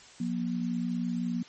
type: tone pair together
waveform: sine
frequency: 178.6 / 238.6 Hz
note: F3 / A#3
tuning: +39 / +41 cents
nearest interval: perfect fourth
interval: 502 cents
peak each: -32 / -30 dBFS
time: 0.2-1.43 s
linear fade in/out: 5 ms
effects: white hiss -52 dBFS RMS until 1.48 s + MP3 32 kbps